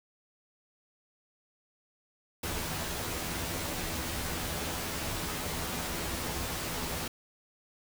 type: noise with comb filter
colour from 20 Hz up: pink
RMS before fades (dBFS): -35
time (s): 2.43-7.08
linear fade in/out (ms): 5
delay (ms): 12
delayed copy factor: +0.7
effects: none